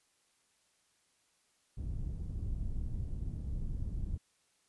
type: low-pass noise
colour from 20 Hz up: pink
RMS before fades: -37 dBFS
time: 1.77-4.18 s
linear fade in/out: 10 ms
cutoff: 120 Hz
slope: 12 dB/octave
effects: white hiss -73 dBFS RMS until 4.68 s + resampled to 24000 Hz